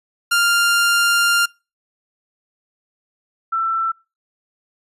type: tone pair in turn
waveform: sawtooth / sine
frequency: 1396.9 / 1336.6 Hz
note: F6 / E6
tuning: 0 / +24 cents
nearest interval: minor second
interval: 76 cents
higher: first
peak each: -10 / -17 dBFS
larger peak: first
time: 0.31-1.46 / 3.52-3.92 s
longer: first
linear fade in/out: 10 ms
effects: noise-tail reverb RT60 0.3 s tail -26 dB re dry + resampled to 32000 Hz